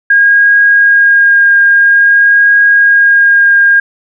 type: tone with vibrato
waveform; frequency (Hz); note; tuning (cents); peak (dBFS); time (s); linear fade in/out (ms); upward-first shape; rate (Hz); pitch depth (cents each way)
sine; 1626; G#6; -37; -3; 0.1-3.8; 5; triangle; 0.5; 13
effects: none